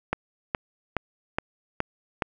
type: click train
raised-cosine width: 0.5 ms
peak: -9 dBFS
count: 6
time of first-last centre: 0.13-2.222 s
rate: 2.39 Hz
effects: none